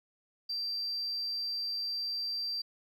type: tone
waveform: sine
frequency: 4699 Hz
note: D8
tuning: in tune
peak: -31 dBFS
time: 0.49-2.62 s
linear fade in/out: 10 ms
effects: tanh soft clip ceiling -29 dBFS + 12-bit